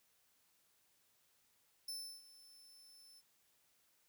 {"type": "tone with ADSR envelope", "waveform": "sawtooth", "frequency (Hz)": 5290, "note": "E8", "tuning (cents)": 5, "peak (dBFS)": -39, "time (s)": [1.88, 3.22], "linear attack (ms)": 4, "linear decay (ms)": 330, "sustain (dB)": -18, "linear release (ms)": 37, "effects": ["white hiss -75 dBFS RMS until 4.08 s"]}